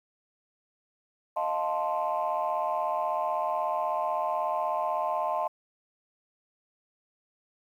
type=chord; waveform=sine; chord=F dominant seventh; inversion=third; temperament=equal; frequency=622.3 / 698.5 / 880 / 1046.5 Hz; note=Eb5 / F5 / A5 / C6; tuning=0 / 0 / 0 / 0 cents; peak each=-31 dBFS; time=1.36-5.48 s; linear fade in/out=10 ms; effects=tanh soft clip ceiling -19 dBFS + 10-bit